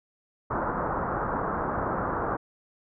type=low-pass noise; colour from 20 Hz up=white; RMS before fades=-29 dBFS; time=0.5-2.37 s; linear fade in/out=10 ms; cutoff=1400 Hz; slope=48 dB/octave; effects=none